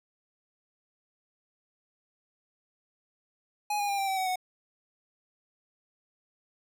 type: tone with pitch steps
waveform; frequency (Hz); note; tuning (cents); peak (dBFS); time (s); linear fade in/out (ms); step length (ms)
square; 833 / 816.3 / 800 / 784 / 768.3 / 752.9 / 737.8; G#5 / G#5 / G5 / G5 / G5 / F#5 / F#5; +5 / -30 / +35 / 0 / -35 / +30 / -5; -28; 3.7-4.358; 5; 94
effects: none